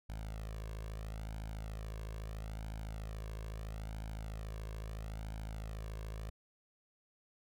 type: tone with flanger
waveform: sawtooth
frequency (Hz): 53.8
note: A1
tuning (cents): -38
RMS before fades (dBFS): -43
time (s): 0.09-6.3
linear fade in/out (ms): 5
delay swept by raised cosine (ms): 1.3 to 1.84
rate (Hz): 0.76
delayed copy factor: +0.75
effects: none